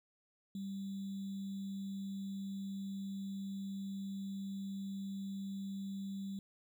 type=tone with sample-and-hold; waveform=sine; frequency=196 Hz; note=G3; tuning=in tune; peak=-39 dBFS; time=0.55-6.39 s; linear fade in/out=2 ms; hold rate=3675 Hz; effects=none